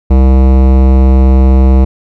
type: tone with hard clipping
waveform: sine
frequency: 65.41 Hz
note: C2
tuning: in tune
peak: -5 dBFS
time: 0.1-1.85 s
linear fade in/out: 10 ms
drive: 18 dB
effects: none